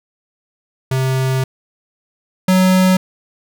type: tone pair in turn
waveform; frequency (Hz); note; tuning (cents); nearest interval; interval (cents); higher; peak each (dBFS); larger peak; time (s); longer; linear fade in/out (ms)
square; 131.4 / 185.83; C3 / F#3; +8 / +8; tritone; 600; second; -15 / -10; second; 0.91-1.44 / 2.48-2.97; first; 5
effects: none